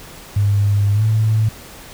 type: tone with pitch glide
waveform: sine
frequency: 101.5 to 109.42 Hz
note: G#2 to A2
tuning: -39 to -9 cents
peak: -12 dBFS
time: 0.36-1.49 s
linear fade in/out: 5 ms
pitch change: +130 cents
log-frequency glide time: 0.93-1.03 s
effects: pink hiss -38 dBFS RMS until 1.93 s